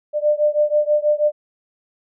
sine beating tone pair, 595 / 601.2 Hz, D5 / D5, +22 / +40 cents, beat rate 6.2 Hz, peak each -17 / -18 dBFS, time 0.13-1.32 s, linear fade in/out 50 ms, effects none

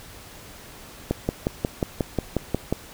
click train, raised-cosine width 2 ms, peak -8 dBFS, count 10, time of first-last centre 1.11-2.726 s, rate 5.57 Hz, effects pink hiss -44 dBFS RMS until 2.93 s

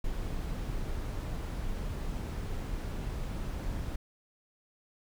brown noise, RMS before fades -35 dBFS, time 0.04-3.96 s, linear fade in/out 5 ms, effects none

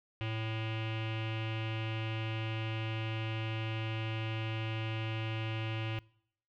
square tone with low-pass filter, 110.9 Hz, A2, 14 cents sharp, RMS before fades -36 dBFS, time 0.21-5.99 s, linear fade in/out 0 ms, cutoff 2800 Hz, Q 5.3, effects noise-tail reverb RT60 0.7 s tail -24 dB re dry

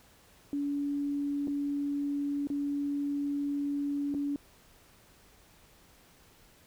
sine tone with dropouts, 285.4 Hz, D4, 49 cents flat, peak -29 dBFS, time 0.53-4.36 s, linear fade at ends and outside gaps 1 ms, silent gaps 1.473-1.48 / 2.471-2.501 / 4.141-4.147 s, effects pink hiss -60 dBFS RMS until 6.66 s

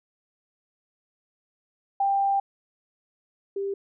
sine tone pair in turn, 791 / 395.5 Hz, G5 / G4, +15 / +15 cents, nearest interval octave, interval 1200 cents, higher first, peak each -20 / -26 dBFS, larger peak first, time 2-2.4 / 3.56-3.74 s, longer first, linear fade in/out 5 ms, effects none

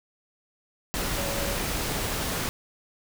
sine tone in noise, 561 Hz, C#5, 21 cents sharp, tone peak -33 dBFS, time 1.18-1.55 s, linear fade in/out 0 ms, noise pink, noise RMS -29 dBFS, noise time 0.94-2.49 s, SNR -7 dB, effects none

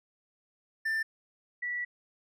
triangle / sine tone pair in turn, 1782 / 1949.8 Hz, A6 / B6, +22 / -23 cents, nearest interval major second, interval 155 cents, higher second, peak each -26 / -31 dBFS, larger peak first, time 0.85-1.03 / 1.62-1.85 s, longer second, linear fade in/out 10 ms, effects none

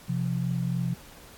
sine tone pair together, 130.1 / 173.66 Hz, C3 / F3, -9 / -9 cents, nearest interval perfect fourth, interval 500 cents, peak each -28 dBFS, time 0.08-0.95 s, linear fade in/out 20 ms, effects pink hiss -50 dBFS RMS until 1.37 s + AAC 64 kbps

